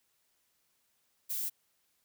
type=noise; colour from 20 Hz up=violet; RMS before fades=-35 dBFS; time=1.29-1.5 s; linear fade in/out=20 ms; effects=white hiss -75 dBFS RMS until 2.04 s